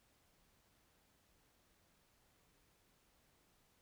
silence, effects pink hiss -74 dBFS RMS until 3.81 s

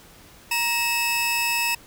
sawtooth tone pair together, 940 / 2610 Hz, A#5 / E7, +14 / -18 cents, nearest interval octave + tritone, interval 1768 cents, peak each -23 / -19 dBFS, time 0.51-1.75 s, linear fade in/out 5 ms, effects pink hiss -49 dBFS RMS until 1.86 s

